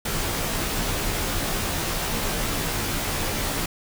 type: noise with comb filter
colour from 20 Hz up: pink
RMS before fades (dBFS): -26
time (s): 0.05-3.66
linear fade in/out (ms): 5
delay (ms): 16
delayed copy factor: -0.85
effects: none